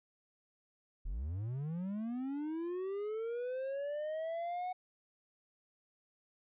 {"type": "linear sweep", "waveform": "triangle", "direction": "up", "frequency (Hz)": [34.8, 740], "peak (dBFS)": -34, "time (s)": [1.05, 4.73], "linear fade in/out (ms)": 10, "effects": ["resampled to 8000 Hz"]}